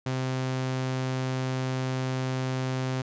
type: tone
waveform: sawtooth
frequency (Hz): 130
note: C3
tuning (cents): -11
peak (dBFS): -23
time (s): 0.06-3.02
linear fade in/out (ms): 5
effects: resampled to 16000 Hz